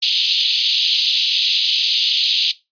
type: band-pass noise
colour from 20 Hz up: white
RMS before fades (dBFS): -17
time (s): 0.02-2.52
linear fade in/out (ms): 10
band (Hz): 2900 to 4600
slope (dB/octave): 48
effects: noise-tail reverb RT60 0.2 s tail -17 dB re dry + resampled to 11025 Hz